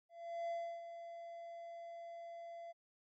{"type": "tone with ADSR envelope", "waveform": "triangle", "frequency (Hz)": 679, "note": "F5", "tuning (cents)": -49, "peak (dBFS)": -35, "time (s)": [0.09, 2.73], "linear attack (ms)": 400, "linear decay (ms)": 320, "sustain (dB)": -10, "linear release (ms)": 23, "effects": ["MP3 32 kbps"]}